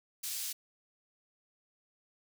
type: high-pass noise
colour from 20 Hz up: pink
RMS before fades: -38 dBFS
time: 0.23-0.53 s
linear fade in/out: 10 ms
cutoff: 4700 Hz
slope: 12 dB/octave
effects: none